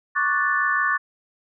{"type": "chord", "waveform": "sine", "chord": "D major seventh", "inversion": "third", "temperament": "equal", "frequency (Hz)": [1108.7, 1174.7, 1480, 1760], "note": ["C#6", "D6", "F#6", "A6"], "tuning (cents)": [0, 0, 0, 0], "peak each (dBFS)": [-25, -26, -25, -22], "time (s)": [0.15, 0.98], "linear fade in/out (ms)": 20, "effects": []}